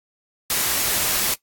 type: noise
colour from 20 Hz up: white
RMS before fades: -21 dBFS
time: 0.5-1.34 s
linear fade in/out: 2 ms
effects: noise-tail reverb RT60 0.1 s tail -17 dB re dry + AAC 64 kbps